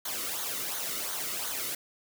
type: noise with flanger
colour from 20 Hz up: white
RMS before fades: -34 dBFS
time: 0.05-1.75 s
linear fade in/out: 5 ms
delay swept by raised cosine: 0.38 to 1.25 ms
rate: 2.8 Hz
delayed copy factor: -0.65
effects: none